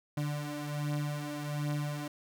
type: beating tone pair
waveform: 35% pulse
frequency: 146.83 / 148.13 Hz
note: D3 / D3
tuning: 0 / +15 cents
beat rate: 1.3 Hz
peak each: -33 / -36 dBFS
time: 0.17-2.08 s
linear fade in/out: 5 ms
effects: none

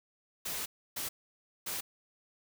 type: noise bursts at uneven times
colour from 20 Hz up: white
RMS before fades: -37 dBFS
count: 3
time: 0.45-0.66 / 0.96-1.09 / 1.66-1.81 s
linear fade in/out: 10 ms
effects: none

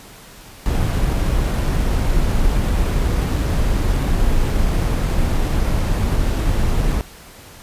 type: noise with sample-and-hold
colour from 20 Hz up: brown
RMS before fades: -17 dBFS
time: 0.66-7.01 s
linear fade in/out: 0 ms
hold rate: 11025 Hz
effects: pink hiss -41 dBFS RMS until 7.62 s + resampled to 32000 Hz

